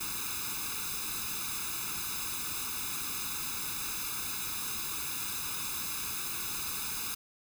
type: noise with comb filter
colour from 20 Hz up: white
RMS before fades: -36 dBFS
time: 0-7.15 s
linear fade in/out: 10 ms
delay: 0.79 ms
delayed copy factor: +1
effects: none